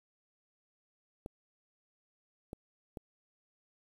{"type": "clicks", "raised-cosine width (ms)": 2, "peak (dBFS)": -28, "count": 3, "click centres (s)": [1.261, 2.531, 2.972], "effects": ["9-bit"]}